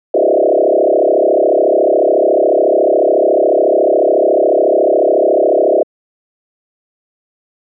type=tone with frequency modulation; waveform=sine; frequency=500 Hz; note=B4; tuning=21 cents sharp; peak=-7 dBFS; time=0.14-5.83 s; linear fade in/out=5 ms; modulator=34 Hz; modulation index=4.8; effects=high-pass 300 Hz 12 dB/octave